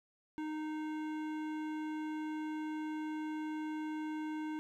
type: tone with hard clipping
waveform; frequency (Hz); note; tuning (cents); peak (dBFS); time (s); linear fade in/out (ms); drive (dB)
triangle; 308.8; D#4; -13; -39; 0.38-4.59; 0; 18
effects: none